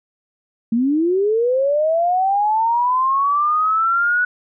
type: linear sweep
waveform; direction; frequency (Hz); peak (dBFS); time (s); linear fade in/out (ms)
sine; up; 220.5 to 1480; -14; 0.72-4.25; 5
effects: none